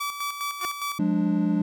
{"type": "tone with tremolo", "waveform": "sawtooth", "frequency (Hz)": 1152, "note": "D6", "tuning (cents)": -34, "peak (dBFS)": -23, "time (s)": [0, 0.99], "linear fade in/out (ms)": 10, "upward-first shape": "square", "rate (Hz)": 4.9, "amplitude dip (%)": 55}
{"type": "tone with exponential growth", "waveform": "10% pulse", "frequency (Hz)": 359, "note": "F4", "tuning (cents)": 48, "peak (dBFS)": -20, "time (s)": [0.58, 0.65], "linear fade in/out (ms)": 0, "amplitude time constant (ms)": 15}
{"type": "chord", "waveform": "triangle", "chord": "D diminished", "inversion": "first", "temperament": "equal with one note detuned", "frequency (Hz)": [178.7, 207.7, 293.7], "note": ["F3", "Ab3", "D4"], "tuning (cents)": [40, 0, 0], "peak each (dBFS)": -23, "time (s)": [0.99, 1.62], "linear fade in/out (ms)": 5}
{"effects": []}